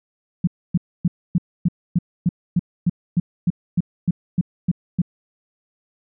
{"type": "tone bursts", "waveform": "sine", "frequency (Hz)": 174.61, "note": "F3", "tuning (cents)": 0, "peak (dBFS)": -13, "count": 16, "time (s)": [0.44, 5.018], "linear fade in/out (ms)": 5, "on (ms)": 33, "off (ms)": 270, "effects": []}